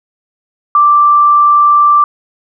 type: tone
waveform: sine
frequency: 1174.7 Hz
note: D6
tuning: in tune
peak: -4 dBFS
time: 0.75-2.04 s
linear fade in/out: 2 ms
effects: none